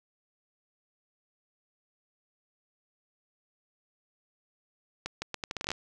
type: accelerating click train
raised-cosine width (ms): 0.2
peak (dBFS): -16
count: 12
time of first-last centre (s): 5.06-5.716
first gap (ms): 160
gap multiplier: 0.77
effects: none